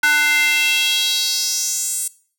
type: tone with high-pass filter sweep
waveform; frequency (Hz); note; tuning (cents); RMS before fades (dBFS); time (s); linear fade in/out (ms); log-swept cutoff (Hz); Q
square; 298; D4; +25; -18; 0.03-2.08; 5; 1500 to 8800; 3.5
effects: noise-tail reverb RT60 0.5 s tail -21 dB re dry